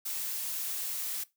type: noise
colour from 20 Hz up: blue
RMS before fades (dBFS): -35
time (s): 0.05-1.24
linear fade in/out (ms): 10
effects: noise-tail reverb RT60 0.2 s tail -19 dB re dry